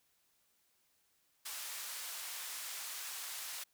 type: band-pass noise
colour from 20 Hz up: white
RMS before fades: -44 dBFS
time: 1.45-3.64 s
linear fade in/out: 10 ms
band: 890 to 14000 Hz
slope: 12 dB/octave
effects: white hiss -75 dBFS RMS until 3.73 s